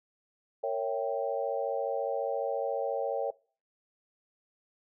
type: chord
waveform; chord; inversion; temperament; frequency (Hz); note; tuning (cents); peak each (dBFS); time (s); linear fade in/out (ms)
sine; A# diminished seventh; none; equal with one note detuned; 460 / 554.4 / 659.3 / 784; A#4 / C#5 / E5 / G5; -23 / 0 / 0 / 0; -34 / -32 / -36 / -36; 0.63-3.31; 10
effects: noise-tail reverb RT60 0.4 s tail -22 dB re dry